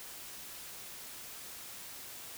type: silence
effects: white hiss -47 dBFS RMS until 2.37 s